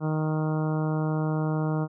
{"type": "harmonic tone", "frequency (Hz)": 155.56, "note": "D#3", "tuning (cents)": 0, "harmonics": [1, 2, 3, 4, 5, 6, 7, 8, 9], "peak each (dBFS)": [-25, -31, -35, -37, -39, -41, -42, -43, -44], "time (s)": [0, 1.88], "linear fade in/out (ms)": 50, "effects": []}